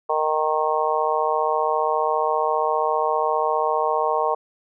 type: harmonic tone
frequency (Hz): 154.9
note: D#3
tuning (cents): -7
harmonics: 3 / 4 / 5 / 6 / 7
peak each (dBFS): -25 / -25 / -25 / -25 / -25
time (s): 0.09-4.35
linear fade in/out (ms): 10
effects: none